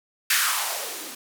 violet noise with band-pass filter sweep, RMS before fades -26 dBFS, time 0.3-1.15 s, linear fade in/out 5 ms, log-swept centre 1900 to 240 Hz, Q 2.8, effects none

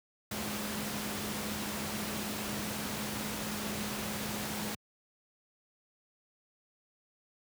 sine tone in noise, 210 Hz, G#3, 19 cents sharp, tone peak -40 dBFS, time 0.31-4.75 s, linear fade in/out 5 ms, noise pink, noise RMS -37 dBFS, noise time 0.31-4.75 s, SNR -6 dB, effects high-pass 100 Hz 12 dB/octave

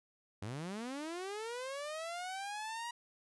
sawtooth linear sweep, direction up, 92.5 to 960 Hz, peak -36 dBFS, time 0.42-2.91 s, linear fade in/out 5 ms, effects resampled to 24000 Hz

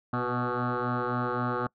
sine tone with frequency modulation, 493.9 Hz, B4, in tune, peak -25 dBFS, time 0.13-1.67 s, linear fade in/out 5 ms, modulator 123 Hz, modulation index 7.5, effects noise-tail reverb RT60 0.1 s tail -25 dB re dry + tanh soft clip ceiling -23 dBFS

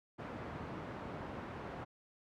pink band-pass noise, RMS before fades -45 dBFS, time 0.18-1.85 s, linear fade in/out 20 ms, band 100 to 1400 Hz, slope 12 dB/octave, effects none

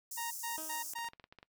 pink high-pass noise, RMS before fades -43 dBFS, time 0.11-0.94 s, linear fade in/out 5 ms, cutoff 5600 Hz, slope 48 dB/octave
sawtooth tone bursts, 932 Hz, A#5, 1 cent flat, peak -34 dBFS, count 4, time 0.17-1.09 s, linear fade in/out 10 ms, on 140 ms, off 120 ms
15% pulse tone with exponential decay, 315.3 Hz, D#4, 23 cents sharp, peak -36 dBFS, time 0.58-1.09 s, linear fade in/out 0 ms, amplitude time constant 110 ms
clicks, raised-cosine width 0.3 ms, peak -36 dBFS, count 10, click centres 0.935 / 0.987 / 1.045 / 1.087 / 1.134 / 1.198 / 1.241 / 1.325 / 1.387 / 1.429 s
effects noise-tail reverb RT60 0.1 s tail -22 dB re dry

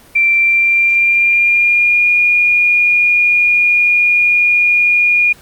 sine tone with pitch glide, 2352 to 2431 Hz, D7 to D#7, +2 to -41 cents, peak -8 dBFS, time 0.15-5.33 s, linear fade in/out 10 ms, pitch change +57 cents, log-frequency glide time 0.37-2.1 s, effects pink hiss -43 dBFS RMS until 5.41 s + Opus 32 kbps

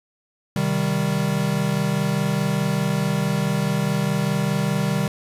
square chord, C minor, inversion none, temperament equal, 130.81 / 155.56 / 196 Hz, C3 / Eb3 / G3, 0 / 0 / 0 cents, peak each -27 / -24 / -24 dBFS, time 0.56-5.08 s, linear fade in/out 2 ms, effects resampled to 32000 Hz + 9-bit

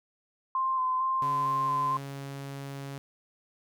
sine tone with vibrato, 1040 Hz, C6, 11 cents flat, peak -25 dBFS, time 0.55-1.97 s, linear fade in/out 2 ms, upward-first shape square, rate 2.2 Hz, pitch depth 18 cents each way
sawtooth tone, 138.59 Hz, C#3, in tune, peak -33 dBFS, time 1.22-2.98 s, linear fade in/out 0 ms
effects none

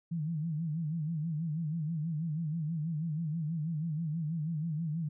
sine tone with vibrato, 159 Hz, D#3, 38 cents sharp, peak -31 dBFS, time 0.11-5.09 s, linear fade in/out 10 ms, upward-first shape sine, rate 6.2 Hz, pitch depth 120 cents each way, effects none

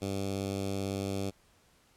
10% pulse tone with notch filter, 98 Hz, G2, in tune, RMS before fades -34 dBFS, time 0.01-1.31 s, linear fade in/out 20 ms, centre 1600 Hz, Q 0.95, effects pink hiss -65 dBFS RMS until 1.96 s + low-pass 12000 Hz 12 dB/octave

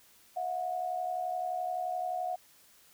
sine tone pair together, 653.4 / 725 Hz, E5 / F#5, -15 / -35 cents, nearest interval major second, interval 180 cents, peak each -38 / -32 dBFS, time 0.36-2.36 s, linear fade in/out 10 ms, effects white hiss -61 dBFS RMS until 2.93 s

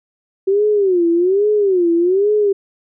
sine tone with vibrato, 377.4 Hz, F#4, 34 cents sharp, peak -11 dBFS, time 0.47-2.53 s, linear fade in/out 10 ms, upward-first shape sine, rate 1.2 Hz, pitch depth 200 cents each way, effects none

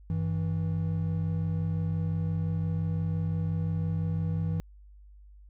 triangle tone pair together, 96.5 / 162.3 Hz, G2 / E3, -27 / -27 cents, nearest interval major sixth, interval 900 cents, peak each -28 / -27 dBFS, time 0.1-4.6 s, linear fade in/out 0 ms, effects added 50 Hz sine -49 dBFS peak until 5.49 s

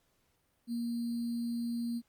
sine tone with sample-and-hold, 235.5 Hz, A#3, 18 cents sharp, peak -32 dBFS, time 0.67-2.02 s, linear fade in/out 50 ms, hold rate 4410 Hz, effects pink hiss -74 dBFS RMS until 2.08 s + Opus 48 kbps

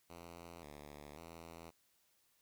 5% pulse tone with pitch steps, 85.1 / 73.5 / 83.2 Hz, F2 / D2 / E2, -44 / +2 / +17 cents, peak -40 dBFS, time 0.09-1.71 s, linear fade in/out 20 ms, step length 540 ms, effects white hiss -75 dBFS RMS until 2.41 s

